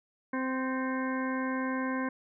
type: harmonic tone with a mistuned harmonic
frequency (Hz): 260.4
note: C4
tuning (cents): -8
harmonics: 1 / 2 / 3 / 4 / 6 / 7 / 8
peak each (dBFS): -31 / -38 / -45 / -37 / -39 / -43 / -45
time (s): 0.33-2.09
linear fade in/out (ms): 5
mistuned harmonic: 8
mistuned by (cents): +55
effects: none